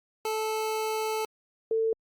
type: tone pair in turn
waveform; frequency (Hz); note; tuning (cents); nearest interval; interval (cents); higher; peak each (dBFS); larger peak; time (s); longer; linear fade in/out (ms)
25% pulse / sine; 436.7 / 447.2; A4 / A4; -13 / +28; unison; 41; second; -24 / -23; second; 0.25-1.25 / 1.71-1.93; first; 2
effects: Opus 48 kbps

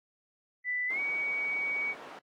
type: tone with pitch glide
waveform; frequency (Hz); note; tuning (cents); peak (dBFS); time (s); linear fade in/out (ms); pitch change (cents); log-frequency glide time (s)
sine; 1986 to 2255; B6 to C#7; +9 to +29; -29; 0.64-1.95; 50; +220; 0.87-1
type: band-pass noise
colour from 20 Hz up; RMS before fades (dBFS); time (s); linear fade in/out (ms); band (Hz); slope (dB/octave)
white; -47; 0.9-2.19; 2; 280 to 1200; 12
effects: AAC 64 kbps

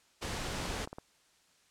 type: noise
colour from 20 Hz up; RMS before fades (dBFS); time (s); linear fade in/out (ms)
pink; -37; 0.21-0.86; 20
type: click train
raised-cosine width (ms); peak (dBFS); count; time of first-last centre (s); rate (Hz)
1; -28; 8; 0.6-0.985; 18.2
effects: white hiss -67 dBFS RMS until 1.7 s + low-pass 8000 Hz 12 dB/octave

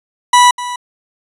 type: tone with echo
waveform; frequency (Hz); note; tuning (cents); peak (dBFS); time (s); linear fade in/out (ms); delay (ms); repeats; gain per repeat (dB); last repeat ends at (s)
40% pulse; 982; B5; -10; -4; 0.33-0.51; 5; 250; 1; -15; 0.76
effects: resampled to 24000 Hz

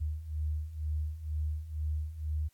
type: beating tone pair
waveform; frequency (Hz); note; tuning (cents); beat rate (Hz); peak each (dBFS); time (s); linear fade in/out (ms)
sine; 75.2 / 77.3; D2 / D#2; +42 / -11; 2.1; -37 / -33; 0-2.49; 20
effects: white hiss -71 dBFS RMS until 2.53 s + AAC 64 kbps

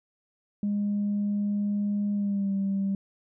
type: tone with pitch glide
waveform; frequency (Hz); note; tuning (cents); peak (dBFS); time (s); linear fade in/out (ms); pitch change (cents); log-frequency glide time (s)
sine; 204.8 to 196; G#3 to G3; -24 to 0; -23; 0.63-2.95; 2; -76; 2.13-2.52
effects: tanh soft clip ceiling -21 dBFS

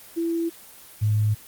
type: tone pair in turn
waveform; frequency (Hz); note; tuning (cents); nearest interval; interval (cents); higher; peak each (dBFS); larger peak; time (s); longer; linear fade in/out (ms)
sine; 334.1 / 106.3; E4 / G#2; +23 / +41; octave + minor sixth; 1982; first; -22 / -18; second; 0.16-0.5 / 1.01-1.35; neither; 20
effects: white hiss -46 dBFS RMS until 1.47 s + Opus 24 kbps

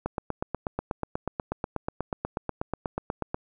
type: click train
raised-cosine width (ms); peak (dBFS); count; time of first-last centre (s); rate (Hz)
1; -14; 28; 0.06-3.345; 8.22
effects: none

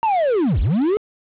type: linear two-way sweep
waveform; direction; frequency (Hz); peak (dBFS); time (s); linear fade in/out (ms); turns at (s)
triangle; down then up; 932.3 to 40.25 to 439.8; -13; 0.03-0.97; 0; 0.6
effects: resampled to 8000 Hz + 7-bit

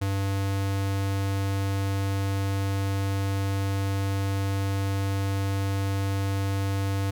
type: tone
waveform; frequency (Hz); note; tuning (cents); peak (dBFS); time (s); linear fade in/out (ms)
square; 98; G2; 0; -25; 0.01-7.11; 10
effects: none

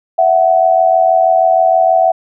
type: tone pair together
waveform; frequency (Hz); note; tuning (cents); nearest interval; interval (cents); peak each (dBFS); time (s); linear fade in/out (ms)
sine; 661.7 / 748; E5 / F#5; +6 / +19; major second; 213; -10; 0.18-2.12; 10
effects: none

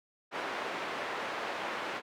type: band-pass noise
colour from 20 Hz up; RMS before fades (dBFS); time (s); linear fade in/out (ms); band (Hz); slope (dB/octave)
pink; -37; 0.31-2.02; 50; 490 to 2300; 12
effects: none

